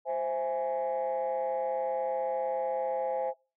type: chord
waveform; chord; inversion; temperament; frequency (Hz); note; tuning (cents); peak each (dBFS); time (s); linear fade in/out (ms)
sine; C augmented; none; equal; 523.3 / 659.3 / 830.6; C5 / E5 / G#5; 0 / 0 / 0; -30 / -33 / -32; 0.05-3.34; 50
effects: noise-tail reverb RT60 0.3 s tail -23 dB re dry + tanh soft clip ceiling -23 dBFS